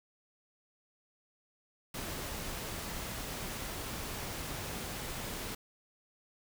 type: noise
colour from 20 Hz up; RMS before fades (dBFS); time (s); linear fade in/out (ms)
pink; -40; 1.94-5.55; 5
effects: none